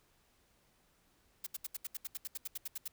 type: noise bursts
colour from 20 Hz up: blue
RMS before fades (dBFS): -40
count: 15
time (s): 1.44-2.88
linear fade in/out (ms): 5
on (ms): 26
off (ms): 75
effects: pink hiss -71 dBFS RMS until 2.92 s